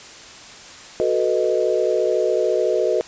sine chord, B dominant seventh, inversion second, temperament equal, 370 / 440 / 493.9 / 622.3 Hz, F#4 / A4 / B4 / D#5, 0 / 0 / 0 / 0 cents, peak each -22 dBFS, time 1-3.01 s, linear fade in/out 0 ms, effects white hiss -40 dBFS RMS until 3.07 s + resampled to 16000 Hz

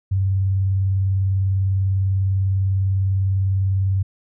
sine tone with vibrato, 96 Hz, G2, 36 cents flat, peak -16 dBFS, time 0.11-4.03 s, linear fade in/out 10 ms, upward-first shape sine, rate 20 Hz, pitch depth 71 cents each way, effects none

